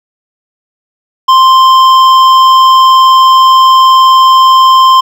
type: tone with hard clipping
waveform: sine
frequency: 1046.5 Hz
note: C6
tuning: in tune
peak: -3 dBFS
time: 1.28-5.01 s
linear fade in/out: 10 ms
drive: 9 dB
effects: none